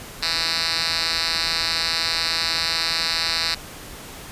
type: tone with band-pass filter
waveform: 5% pulse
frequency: 164.81 Hz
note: E3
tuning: in tune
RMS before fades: -23 dBFS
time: 0.22-3.55 s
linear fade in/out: 10 ms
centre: 4000 Hz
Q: 3.8
effects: pink hiss -38 dBFS RMS until 4.31 s + resampled to 32000 Hz